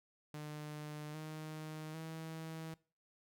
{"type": "tone with pitch steps", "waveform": "sawtooth", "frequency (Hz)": [150.6, 155.64, 160.85], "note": ["D3", "D#3", "E3"], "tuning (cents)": [44, 1, -42], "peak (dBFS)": -40, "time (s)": [0.34, 2.74], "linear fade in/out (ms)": 2, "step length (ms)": 800, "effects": ["noise-tail reverb RT60 0.4 s tail -22 dB re dry"]}